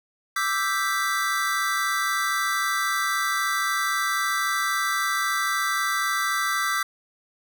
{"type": "chord", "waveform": "square", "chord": "E minor seventh", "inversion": "third", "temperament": "equal", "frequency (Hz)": [1174.7, 1318.5, 1568, 1975.5], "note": ["D6", "E6", "G6", "B6"], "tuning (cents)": [0, 0, 0, 0], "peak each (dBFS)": -29, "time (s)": [0.36, 6.83], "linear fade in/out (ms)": 5, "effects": []}